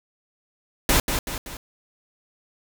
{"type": "noise with echo", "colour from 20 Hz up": "pink", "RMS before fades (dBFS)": -18, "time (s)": [0.89, 1], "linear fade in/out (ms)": 2, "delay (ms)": 190, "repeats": 3, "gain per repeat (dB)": -6, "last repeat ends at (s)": 1.57, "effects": []}